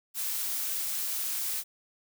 blue noise, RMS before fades -32 dBFS, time 0.14-1.64 s, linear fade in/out 50 ms, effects none

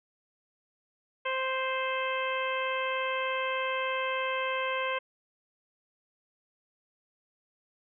harmonic tone, 523.3 Hz, C5, in tune, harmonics 1 / 2 / 3 / 4 / 5 / 6, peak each -33 / -33 / -37 / -37 / -37 / -41 dBFS, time 1.25-4.99 s, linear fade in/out 10 ms, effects none

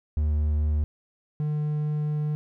triangle tone pair in turn, 75.4 / 150.4 Hz, D2 / D3, +46 / +42 cents, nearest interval octave, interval 1196 cents, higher second, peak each -19 / -22 dBFS, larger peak first, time 0.17-0.84 / 1.4-2.35 s, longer second, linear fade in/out 0 ms, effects none

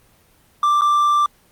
triangle tone with dropouts, 1178 Hz, D6, 5 cents sharp, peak -11 dBFS, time 0.63-1.26 s, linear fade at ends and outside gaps 2 ms, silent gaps 0.811-0.818 s, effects pink hiss -55 dBFS RMS until 1.51 s + Opus 24 kbps

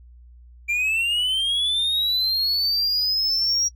triangle linear sweep, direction up, 2355 to 5690 Hz, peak -18 dBFS, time 0.68-3.69 s, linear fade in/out 20 ms, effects noise-tail reverb RT60 0.1 s tail -23 dB re dry + added 60 Hz sine -44 dBFS peak until 3.75 s

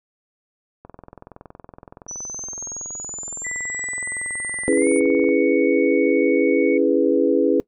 click train, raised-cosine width 1 ms, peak -25 dBFS, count 96, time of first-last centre 0.85-5.289 s, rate 21.4 Hz
sine exponential sweep, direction up, 5920 to 9420 Hz, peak -29 dBFS, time 2.08-5 s, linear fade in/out 10 ms
sine tone with pitch glide, 1980 to 2222 Hz, B6 to C#7, +4 to +4 cents, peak -27 dBFS, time 3.44-6.78 s, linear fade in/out 10 ms, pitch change +200 cents, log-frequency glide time 4.75-4.88 s
sine chord, C# minor seventh, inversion none, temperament equal, 277.2 / 329.6 / 415.3 / 493.9 Hz, C#4 / E4 / G#4 / B4, 0 / 0 / 0 / 0 cents, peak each -20 dBFS, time 4.68-7.6 s, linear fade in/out 0 ms
effects noise-tail reverb RT60 0.1 s tail -22 dB re dry

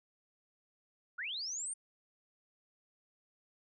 sine linear sweep, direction up, 1318.5 to 9130 Hz, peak -37 dBFS, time 1.18-1.74 s, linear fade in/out 10 ms, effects none

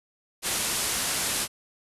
white low-pass noise, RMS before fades -28 dBFS, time 0.42-1.48 s, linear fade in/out 50 ms, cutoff 12000 Hz, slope 48 dB/octave, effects resampled to 32000 Hz

